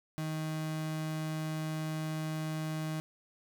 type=tone; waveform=35% pulse; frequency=156.8 Hz; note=D#3; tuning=14 cents sharp; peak=-32 dBFS; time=0.18-3 s; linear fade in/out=0 ms; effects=none